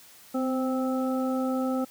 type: harmonic tone with a mistuned harmonic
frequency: 261.6 Hz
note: C4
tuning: in tune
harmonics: 1 / 2 / 3 / 5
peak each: -26 / -31 / -36 / -37 dBFS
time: 0.34-1.85 s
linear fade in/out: 10 ms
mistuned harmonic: 1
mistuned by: -25 cents
effects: white hiss -52 dBFS RMS until 1.9 s + high-pass 60 Hz 12 dB/octave